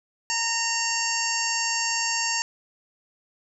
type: harmonic tone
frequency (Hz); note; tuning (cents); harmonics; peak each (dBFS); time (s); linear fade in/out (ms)
919; A#5; -25; 1 / 2 / 3 / 5 / 6 / 7 / 8; -31 / -31 / -31 / -31 / -31 / -31 / -31; 0.3-2.42; 0
effects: none